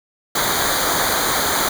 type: noise with comb filter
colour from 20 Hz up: pink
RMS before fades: -19 dBFS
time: 0.35-1.69 s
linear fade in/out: 5 ms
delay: 0.37 ms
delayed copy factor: -0.85
effects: none